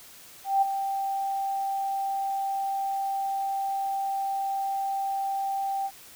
sine tone with ADSR envelope, 784 Hz, G5, in tune, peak -17 dBFS, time 0.44-5.91 s, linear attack 180 ms, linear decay 13 ms, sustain -9 dB, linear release 55 ms, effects white hiss -49 dBFS RMS until 6.15 s

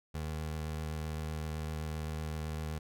25% pulse tone with vibrato, 77.78 Hz, D#2, in tune, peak -32 dBFS, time 0.14-2.79 s, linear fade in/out 10 ms, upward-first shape triangle, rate 7.8 Hz, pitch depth 19 cents each way, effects none

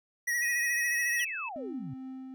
square tone with vibrato, 1912 Hz, A#6, 43 cents sharp, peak -28 dBFS, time 0.27-1.25 s, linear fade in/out 10 ms, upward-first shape sine, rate 14 Hz, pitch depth 39 cents each way
sine tone with pitch glide, 2489 to 2611 Hz, D#7 to E7, 0 to -17 cents, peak -35 dBFS, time 0.42-1.49 s, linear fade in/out 5 ms, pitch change +83 cents, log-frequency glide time 0.53-1.31 s
sine exponential sweep, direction down, 3406 to 120 Hz, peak -37 dBFS, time 1.19-1.94 s, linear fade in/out 5 ms
triangle tone with tremolo, 261.6 Hz, C4, in tune, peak -36 dBFS, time 1.56-2.34 s, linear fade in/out 0 ms, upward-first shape triangle, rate 2.4 Hz, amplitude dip 30%
effects none

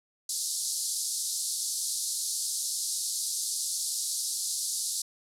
white band-pass noise, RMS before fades -32 dBFS, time 0.29-5.02 s, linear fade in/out 5 ms, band 4100 to 11000 Hz, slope 48 dB/octave, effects none

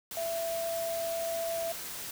sine tone in noise, 667 Hz, E5, 20 cents sharp, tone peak -31 dBFS, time 0.17-1.72 s, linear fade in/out 2 ms, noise white, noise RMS -40 dBFS, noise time 0.11-2.11 s, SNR +6 dB, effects none

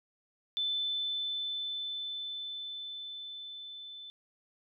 sine tone with level ramp, 3520 Hz, A7, in tune, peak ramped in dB -29 to -44 dBFS, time 0.57-4.1 s, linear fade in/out 0 ms, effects none

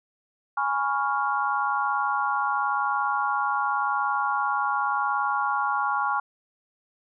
sine chord, C# dominant seventh, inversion second, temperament equal, 830.6 / 987.8 / 1108.7 / 1396.9 Hz, G#5 / B5 / C#6 / E#6, 0 / 0 / 0 / 0 cents, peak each -27 / -32 / -27 / -28 dBFS, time 0.57-6.2 s, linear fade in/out 5 ms, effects none

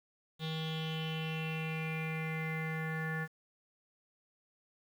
square tone with low-pass filter sweep, 159.2 Hz, D#3, 40 cents sharp, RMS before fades -37 dBFS, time 0.39-3.28 s, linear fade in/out 50 ms, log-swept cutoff 3600 to 1700 Hz, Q 7.9, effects 10-bit

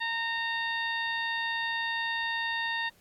harmonic tone, 920 Hz, A#5, 23 cents flat, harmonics 1 / 2 / 3 / 4 / 5, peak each -35 / -31 / -39 / -37 / -46 dBFS, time 0-2.9 s, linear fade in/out 20 ms, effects pink hiss -63 dBFS RMS until 3 s + AAC 64 kbps

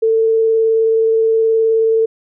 sine tone with vibrato, 447.4 Hz, A4, 29 cents sharp, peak -10 dBFS, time 0.02-2.06 s, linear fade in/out 10 ms, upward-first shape sine, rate 19 Hz, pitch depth 10 cents each way, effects none

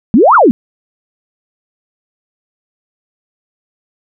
sine exponential two-way sweep, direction up then down, 193.2 to 1451 to 208.4 Hz, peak -3 dBFS, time 0.14-0.51 s, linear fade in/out 0 ms, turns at 0.35 s, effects none

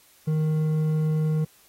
sine tone with hard clipping, 155.56 Hz, D#3, in tune, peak -22 dBFS, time 0.27-1.45 s, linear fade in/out 10 ms, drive 5 dB, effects white hiss -57 dBFS RMS until 1.68 s + AAC 48 kbps

